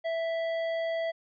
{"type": "tone with hard clipping", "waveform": "sine", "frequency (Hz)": 659.3, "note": "E5", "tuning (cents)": 0, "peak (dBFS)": -30, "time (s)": [0.04, 1.12], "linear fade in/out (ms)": 20, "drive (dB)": 10, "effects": ["resampled to 11025 Hz"]}